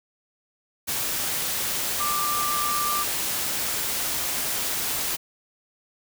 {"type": "tone in noise", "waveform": "sine", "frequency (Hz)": 1183, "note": "D6", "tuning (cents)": 12, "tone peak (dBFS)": -25, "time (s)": [1.99, 3.04], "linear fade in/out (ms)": 20, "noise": "white", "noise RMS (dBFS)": -27, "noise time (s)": [0.87, 5.17], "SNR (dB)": -1, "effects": []}